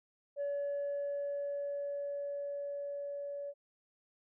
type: tone with level ramp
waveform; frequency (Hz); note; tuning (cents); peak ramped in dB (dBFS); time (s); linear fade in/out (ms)
sine; 569; C#5; +45; -31 to -38; 0.36-3.54; 50
effects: tanh soft clip ceiling -31 dBFS